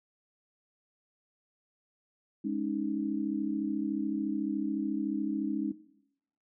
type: chord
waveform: sine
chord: Ab suspended fourth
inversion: none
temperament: equal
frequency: 207.7 / 277.2 / 311.1 Hz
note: Ab3 / Db4 / Eb4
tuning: 0 / 0 / 0 cents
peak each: -34 dBFS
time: 2.44-5.72 s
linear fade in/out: 10 ms
effects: noise-tail reverb RT60 0.8 s tail -17 dB re dry